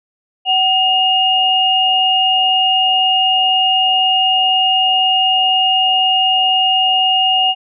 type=tone pair together; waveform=sine; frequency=753 / 2845 Hz; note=F#5 / F7; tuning=+30 / +31 cents; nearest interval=octave + major seventh; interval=2301 cents; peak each=-15 / -12 dBFS; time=0.45-7.55 s; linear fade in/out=50 ms; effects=none